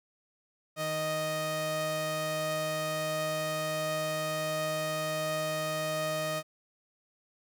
sawtooth tone pair together, 155.93 / 622.3 Hz, D#3 / D#5, +4 / 0 cents, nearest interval 2 octaves, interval 2396 cents, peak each -34 / -27 dBFS, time 0.76-6.43 s, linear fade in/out 50 ms, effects none

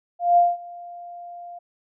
sine tone with ADSR envelope, 698.5 Hz, F5, in tune, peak -11 dBFS, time 0.19-1.59 s, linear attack 180 ms, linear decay 200 ms, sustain -24 dB, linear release 10 ms, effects none

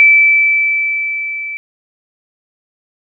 sine tone with level ramp, 2318 Hz, D7, 23 cents flat, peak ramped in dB -3 to -21 dBFS, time 0-1.57 s, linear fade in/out 0 ms, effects none

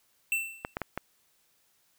square tone with exponential decay, 2681 Hz, E7, 29 cents sharp, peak -24 dBFS, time 0.32-0.74 s, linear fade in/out 1 ms, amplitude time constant 90 ms
clicks, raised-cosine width 0.5 ms, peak -16 dBFS, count 4, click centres 0.649 / 0.769 / 0.817 / 0.976 s
effects white hiss -69 dBFS RMS until 1.98 s

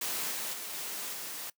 white noise with level steps, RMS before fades -34 / -36 / -40 / -38 / -40 dBFS, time 0.01-1.5 s, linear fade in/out 5 ms, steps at 0.31 / 0.53 / 0.73 / 1.13 s, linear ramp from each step 5 ms, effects noise-tail reverb RT60 0.1 s tail -21 dB re dry + high-pass 200 Hz 12 dB/octave

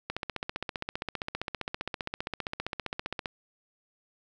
click train, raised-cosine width 0.3 ms, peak -16 dBFS, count 49, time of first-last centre 0.1-3.258 s, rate 15.2 Hz, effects none

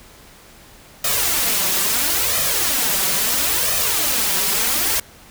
white noise with flanger, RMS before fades -19 dBFS, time 1.04-5 s, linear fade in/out 5 ms, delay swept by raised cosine 1.6 to 5.3 ms, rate 0.74 Hz, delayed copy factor +0.7, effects pink hiss -45 dBFS RMS until 5.3 s

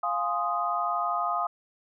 sine chord, F minor seventh, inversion none, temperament equal, 698.5 / 830.6 / 1046.5 / 1244.5 Hz, F5 / Ab5 / C6 / Eb6, 0 / 0 / 0 / 0 cents, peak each -30 / -34 / -34 / -28 dBFS, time 0.03-1.47 s, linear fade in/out 5 ms, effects none

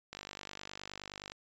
click train, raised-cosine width 0.2 ms, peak -25 dBFS, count 60, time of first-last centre 0.13-1.32 s, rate 49.6 Hz, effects resampled to 16000 Hz

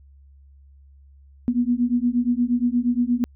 sine beating tone pair, 238.5 / 247 Hz, A#3 / B3, +40 / 0 cents, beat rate 8.5 Hz, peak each -21 dBFS, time 1.48-3.24 s, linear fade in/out 0 ms, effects added 69 Hz sine -47 dBFS peak until 3.35 s

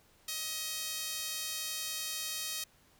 sawtooth tone with high-pass filter, 631 Hz, D#5, 24 cents sharp, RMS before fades -38 dBFS, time 0.28-2.64 s, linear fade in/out 5 ms, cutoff 4000 Hz, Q 0.87, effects pink hiss -65 dBFS RMS until 2.99 s

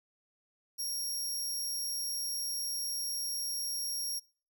20% pulse tone, 5588 Hz, F8, in tune, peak -28 dBFS, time 0.78-4.2 s, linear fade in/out 20 ms, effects noise-tail reverb RT60 0.4 s tail -24 dB re dry

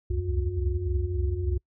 sine tone cluster, 65.8 / 69.3 / 79.6 / 90.3 / 359.4 Hz, C2 / C#2 / D#2 / F#2 / F4, +10 / 0 / +40 / -42 / +50 cents, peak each -31 / -30 / -35 / -29 / -34 dBFS, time 0.1-1.58 s, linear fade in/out 10 ms, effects noise-tail reverb RT60 0.1 s tail -26 dB re dry

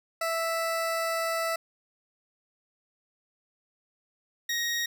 20% pulse tone pair in turn, 659.3 / 1878.3 Hz, E5 / A#6, 0 / +13 cents, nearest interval octave + tritone, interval 1813 cents, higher second, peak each -22 dBFS, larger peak neither, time 0.21-1.56 / 4.49-4.86 s, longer first, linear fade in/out 5 ms, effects none

